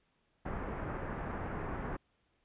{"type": "low-pass noise", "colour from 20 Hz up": "pink", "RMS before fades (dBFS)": -39, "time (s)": [0.45, 1.97], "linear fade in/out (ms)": 10, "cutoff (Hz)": 1700, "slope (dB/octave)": 24, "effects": ["pink hiss -75 dBFS RMS until 2.44 s", "resampled to 8000 Hz"]}